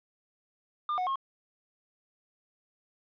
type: tone with pitch steps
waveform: triangle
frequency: 1202 / 733 / 1079 Hz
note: D6 / F#5 / C#6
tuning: +40 / -16 / -47 cents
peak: -26 dBFS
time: 0.89-1.157 s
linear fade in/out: 2 ms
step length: 89 ms
effects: resampled to 11025 Hz + 11-bit